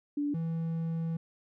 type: tone pair in turn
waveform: sine / triangle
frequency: 290.2 / 164.24 Hz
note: D4 / E3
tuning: -21 / -6 cents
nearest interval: minor seventh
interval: 985 cents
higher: first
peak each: -28 dBFS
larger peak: neither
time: 0.17-0.34 / 0.34-1.17 s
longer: second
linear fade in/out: 5 ms
effects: none